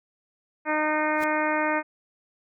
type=harmonic tone; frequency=306.3 Hz; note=D#4; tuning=27 cents flat; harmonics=1 / 2 / 3 / 4 / 5 / 6 / 7 / 8; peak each=-29 / -28 / -28 / -32 / -31 / -32 / -33 / -37 dBFS; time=0.65-1.83 s; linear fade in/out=50 ms
type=noise with exponential growth; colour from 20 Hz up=pink; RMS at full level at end=-34 dBFS; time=1.14-1.24 s; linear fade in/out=1 ms; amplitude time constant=20 ms
effects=none